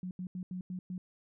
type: tone bursts at uneven times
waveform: sine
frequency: 182.5 Hz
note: F#3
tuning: 24 cents flat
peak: -36 dBFS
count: 6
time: 0.03-0.11 / 0.19-0.27 / 0.35-0.43 / 0.51-0.61 / 0.7-0.79 / 0.9-0.98 s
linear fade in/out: 2 ms
effects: none